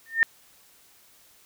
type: tone with exponential growth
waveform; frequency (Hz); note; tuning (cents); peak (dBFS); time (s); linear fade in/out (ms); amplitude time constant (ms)
sine; 1818; A#6; -44; -12; 0.06-0.23; 0; 35
effects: white hiss -57 dBFS RMS until 1.45 s